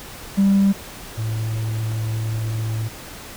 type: tone pair in turn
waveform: triangle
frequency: 196.9 / 110.72 Hz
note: G3 / A2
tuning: +8 / +11 cents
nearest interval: minor seventh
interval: 997 cents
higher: first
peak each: -9 / -19 dBFS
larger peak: first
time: 0.37-0.73 / 1.17-2.89 s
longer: second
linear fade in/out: 20 ms
effects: tanh soft clip ceiling -9 dBFS + pink hiss -37 dBFS RMS until 3.36 s